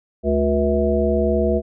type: harmonic tone with a mistuned harmonic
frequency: 72.1 Hz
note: D2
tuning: 31 cents flat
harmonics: 1 / 3 / 5 / 7 / 9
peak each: -22 / -22 / -22 / -22 / -22 dBFS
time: 0.23-1.62 s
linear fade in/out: 50 ms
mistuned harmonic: 7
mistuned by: -81 cents
effects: none